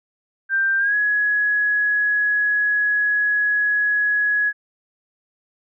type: tone with pitch glide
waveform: sine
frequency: 1575 to 1678.3 Hz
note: G6 to G#6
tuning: +8 to +18 cents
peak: -16 dBFS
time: 0.49-4.53 s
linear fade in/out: 50 ms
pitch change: +110 cents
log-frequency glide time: 0.78-0.95 s
effects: none